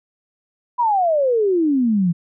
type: exponential sweep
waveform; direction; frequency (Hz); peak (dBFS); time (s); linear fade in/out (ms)
sine; down; 1000 to 164.81; -14; 0.78-2.13; 20
effects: none